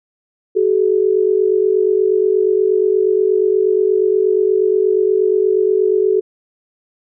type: tone pair together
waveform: sine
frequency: 378.4 / 426.8 Hz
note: F#4 / G#4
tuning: +39 / +47 cents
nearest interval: major second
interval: 208 cents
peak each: -14 dBFS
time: 0.55-6.21 s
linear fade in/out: 20 ms
effects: none